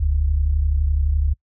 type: tone pair together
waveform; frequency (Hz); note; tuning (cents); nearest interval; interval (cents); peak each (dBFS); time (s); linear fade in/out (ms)
sine; 41.58 / 73.42; E1 / D2; +16 / 0; minor seventh; 984; -21 / -17; 0-1.34; 10
effects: noise-tail reverb RT60 0.1 s tail -26 dB re dry